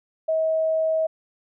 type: tone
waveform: sine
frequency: 639 Hz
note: D#5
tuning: 46 cents sharp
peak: -19 dBFS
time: 0.28-1.07 s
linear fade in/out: 10 ms
effects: none